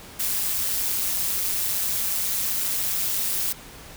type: noise with amplitude modulation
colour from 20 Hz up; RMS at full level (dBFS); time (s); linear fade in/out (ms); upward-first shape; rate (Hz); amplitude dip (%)
blue; -22; 0.19-3.53; 10; sine; 195; 70
effects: pink hiss -43 dBFS RMS until 3.96 s